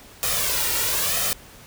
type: noise with flanger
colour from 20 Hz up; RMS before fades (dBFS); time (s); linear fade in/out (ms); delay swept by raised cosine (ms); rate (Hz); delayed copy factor
white; -23; 0.23-1.33; 0; 1.6 to 2.15; 1; +0.65
effects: pink hiss -46 dBFS RMS until 1.66 s